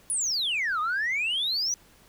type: exponential two-way sweep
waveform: sine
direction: down then up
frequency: 10280 to 1200 to 6050 Hz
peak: -23 dBFS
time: 0.1-1.74 s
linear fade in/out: 0 ms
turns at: 0.8 s
effects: tanh soft clip ceiling -22 dBFS + pink hiss -57 dBFS RMS until 2.08 s